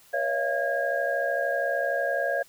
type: tone cluster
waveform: sine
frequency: 484.6 / 558 / 629 / 682 / 1634 Hz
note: B4 / C#5 / D#5 / F5 / G#6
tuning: -33 / +11 / +19 / -41 / -29 cents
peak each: -35 / -28 / -36 / -29 / -29 dBFS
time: 0.13-2.43 s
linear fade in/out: 10 ms
effects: white hiss -56 dBFS RMS until 2.48 s